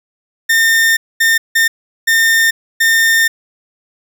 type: tone bursts at uneven times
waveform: 40% pulse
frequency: 1814 Hz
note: A#6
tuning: 48 cents flat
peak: -8 dBFS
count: 5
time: 0.49-0.97 / 1.2-1.38 / 1.55-1.68 / 2.07-2.51 / 2.8-3.28 s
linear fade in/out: 10 ms
effects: none